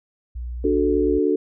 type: tone with pitch glide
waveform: sine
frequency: 60.3 to 59.88 Hz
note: B1 to A#1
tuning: -41 to +47 cents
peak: -27 dBFS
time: 0.35-1.19 s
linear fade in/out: 10 ms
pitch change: -12 cents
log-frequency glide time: 0.48-0.9 s
type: chord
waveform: sine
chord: D major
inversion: none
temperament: equal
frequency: 293.7 / 370 / 440 Hz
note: D4 / F#4 / A4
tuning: 0 / 0 / 0 cents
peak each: -21 dBFS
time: 0.64-1.36 s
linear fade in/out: 5 ms
effects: none